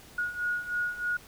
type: beating tone pair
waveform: sine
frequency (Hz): 1445 / 1448.2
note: F#6 / F#6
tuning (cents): -41 / -38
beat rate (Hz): 3.2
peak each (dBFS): -34 / -30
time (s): 0.18-1.17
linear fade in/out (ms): 5
effects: pink hiss -52 dBFS RMS until 1.27 s